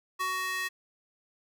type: tone with high-pass filter sweep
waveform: square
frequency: 372.8 Hz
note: F#4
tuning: 13 cents sharp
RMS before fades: -32 dBFS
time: 0.19-0.69 s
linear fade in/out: 20 ms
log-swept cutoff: 1200 to 1800 Hz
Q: 2.4
effects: none